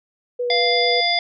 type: tone with vibrato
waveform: sine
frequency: 488 Hz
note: B4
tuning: 21 cents flat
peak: -20 dBFS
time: 0.39-1.01 s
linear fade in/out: 10 ms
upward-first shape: sine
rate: 9 Hz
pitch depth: 11 cents each way
type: harmonic tone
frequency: 697 Hz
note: F5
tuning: 4 cents flat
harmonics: 1 / 3 / 5 / 7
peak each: -22 / -22 / -22 / -22 dBFS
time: 0.5-1.19 s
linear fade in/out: 2 ms
effects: none

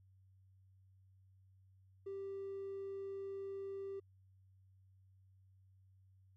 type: tone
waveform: triangle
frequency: 392 Hz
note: G4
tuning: in tune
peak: -39 dBFS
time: 2.06-4 s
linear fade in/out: 10 ms
effects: tanh soft clip ceiling -38 dBFS + added 95 Hz sine -64 dBFS peak until 6.36 s

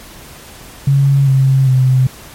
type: tone with pitch steps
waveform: sine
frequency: 138.59 / 134.02 / 129.61 Hz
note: C#3 / C3 / C3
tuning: 0 / +42 / -16 cents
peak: -7 dBFS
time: 0.87-2.07 s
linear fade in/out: 5 ms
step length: 400 ms
effects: pink hiss -36 dBFS RMS until 2.34 s + MP3 64 kbps

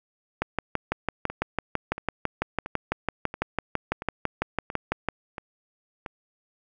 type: two click trains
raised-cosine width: 0.5 ms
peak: -9 / -19 dBFS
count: 29 / 8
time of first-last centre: 0.42-5.087 / 1.3-6.062 s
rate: 6 / 1.47 Hz
effects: none

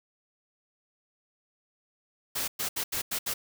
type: noise bursts at uneven times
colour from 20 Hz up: white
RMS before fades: -31 dBFS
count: 6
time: 2.35-2.48 / 2.59-2.69 / 2.76-2.84 / 2.92-3.02 / 3.11-3.19 / 3.26-3.34 s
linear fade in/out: 10 ms
effects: none

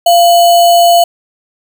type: tone with sample-and-hold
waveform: sine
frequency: 690 Hz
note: F5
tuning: 21 cents flat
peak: -3 dBFS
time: 0.06-1.04 s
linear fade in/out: 5 ms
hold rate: 3675 Hz
effects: none

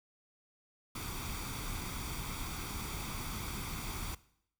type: noise with comb filter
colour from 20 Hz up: pink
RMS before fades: -40 dBFS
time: 0.95-4.15 s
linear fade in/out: 5 ms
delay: 0.86 ms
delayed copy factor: +0.6
effects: noise-tail reverb RT60 0.7 s tail -19 dB re dry

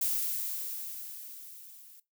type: noise with level ramp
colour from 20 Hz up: violet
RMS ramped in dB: -29 to -54 dBFS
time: 0.01-2 s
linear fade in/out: 5 ms
effects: noise-tail reverb RT60 0.2 s tail -18 dB re dry

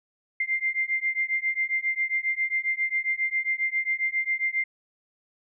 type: beating tone pair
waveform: sine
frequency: 2093 / 2100.4 Hz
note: C7 / C7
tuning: 0 / +6 cents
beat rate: 7.4 Hz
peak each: -27 dBFS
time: 0.4-4.64 s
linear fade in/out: 5 ms
effects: none

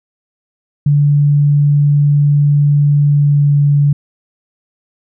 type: tone with pitch glide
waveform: sine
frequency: 145.1 to 144.01 Hz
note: D3 to D3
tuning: -21 to -34 cents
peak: -7 dBFS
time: 0.86-3.93 s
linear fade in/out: 5 ms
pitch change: -13 cents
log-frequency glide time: 3.08-3.56 s
effects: none

